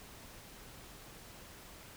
silence, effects pink hiss -53 dBFS RMS until 1.96 s

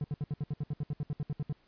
triangle tone bursts, 146.83 Hz, D3, in tune, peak -28 dBFS, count 16, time 0.01-1.527 s, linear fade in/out 2 ms, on 32 ms, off 67 ms, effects pink hiss -68 dBFS RMS until 1.67 s + resampled to 11025 Hz

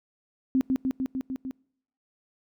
sine tone with echo, 261.6 Hz, C4, in tune, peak -19 dBFS, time 0.55-0.61 s, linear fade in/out 0 ms, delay 150 ms, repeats 6, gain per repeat -2 dB, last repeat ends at 1.51 s, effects noise-tail reverb RT60 0.7 s tail -26 dB re dry

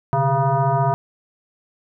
sine tone with frequency modulation, 415.3 Hz, G#4, in tune, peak -15 dBFS, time 0.13-0.94 s, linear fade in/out 0 ms, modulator 272 Hz, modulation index 2.5, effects none

